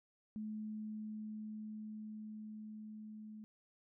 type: tone with level ramp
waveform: sine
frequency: 214.8 Hz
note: A3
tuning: 41 cents flat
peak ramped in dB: -40 to -48 dBFS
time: 0.36-3.44 s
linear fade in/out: 0 ms
effects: none